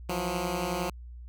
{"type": "beating tone pair", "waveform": "10% pulse", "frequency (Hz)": [168.9, 179.9], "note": ["E3", "F#3"], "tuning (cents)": [42, -48], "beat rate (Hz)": 11, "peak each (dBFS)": [-26, -22], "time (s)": [0.09, 0.9], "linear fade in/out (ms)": 5, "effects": ["added 60 Hz sine -41 dBFS peak until 1.28 s"]}